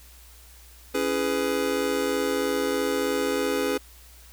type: chord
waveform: square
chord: C# minor seventh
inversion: none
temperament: just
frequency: 277.2 / 332.6 / 415.8 / 498.9 Hz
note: C#4 / E4 / G#4 / B4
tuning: 0 / +16 / +2 / +17 cents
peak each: -30 / -34 / -28 / -29 dBFS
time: 0.94-3.78 s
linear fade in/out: 10 ms
effects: added 60 Hz sine -49 dBFS peak until 4.32 s + white hiss -52 dBFS RMS until 4.32 s